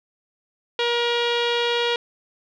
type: tone with low-pass filter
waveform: sawtooth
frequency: 475.4 Hz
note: A#4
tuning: 34 cents sharp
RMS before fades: -22 dBFS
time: 0.79-1.96 s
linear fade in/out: 2 ms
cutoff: 3400 Hz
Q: 3.9
effects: none